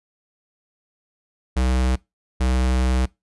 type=tone pair in turn; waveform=square; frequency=63.5 / 63.5 Hz; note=B1 / B1; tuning=+49 / +49 cents; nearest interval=unison; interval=0 cents; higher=neither; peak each=-18 dBFS; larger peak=neither; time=1.56-1.96 / 2.4-3.06 s; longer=second; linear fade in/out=10 ms; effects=noise-tail reverb RT60 0.2 s tail -22 dB re dry + resampled to 24000 Hz